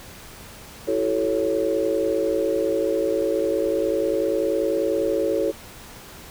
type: chord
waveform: sine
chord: F# minor seventh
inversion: third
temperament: equal with one note detuned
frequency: 329.6 / 379.7 / 440 / 554.4 Hz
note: E4 / F#4 / A4 / C#5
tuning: 0 / +45 / 0 / 0 cents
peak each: -26 / -27 / -24 / -24 dBFS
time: 0.87-5.52 s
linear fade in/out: 20 ms
effects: pink hiss -42 dBFS RMS until 6.3 s